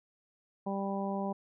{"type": "harmonic tone", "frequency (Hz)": 196.9, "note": "G3", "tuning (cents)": 8, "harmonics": [1, 2, 3, 4, 5], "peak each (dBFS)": [-34, -40, -39, -39, -42], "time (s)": [0.66, 1.33], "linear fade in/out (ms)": 10, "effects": []}